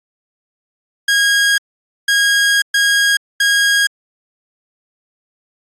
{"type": "tone bursts at uneven times", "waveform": "sawtooth", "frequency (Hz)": 1636, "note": "G#6", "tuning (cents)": -26, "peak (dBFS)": -7, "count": 4, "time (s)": [[1.08, 1.58], [2.08, 2.62], [2.74, 3.17], [3.4, 3.87]], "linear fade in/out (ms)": 5, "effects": ["low-pass 10000 Hz 12 dB/octave", "AAC 64 kbps"]}